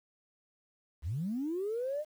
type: linear sweep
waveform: sine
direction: up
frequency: 59.8 to 622.3 Hz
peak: -31 dBFS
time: 1.02-2.05 s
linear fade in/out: 50 ms
effects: tanh soft clip ceiling -27 dBFS + 10-bit